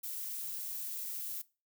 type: noise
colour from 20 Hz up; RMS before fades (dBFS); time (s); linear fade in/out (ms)
violet; -40; 0.03-1.42; 10
effects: noise-tail reverb RT60 0.3 s tail -20 dB re dry